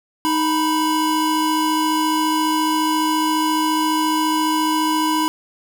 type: tone pair together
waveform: square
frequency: 311.1 / 987.8 Hz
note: D#4 / B5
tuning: 0 / 0 cents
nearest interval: octave + minor sixth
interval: 2000 cents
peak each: -20 dBFS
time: 0.25-5.28 s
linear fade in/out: 0 ms
effects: none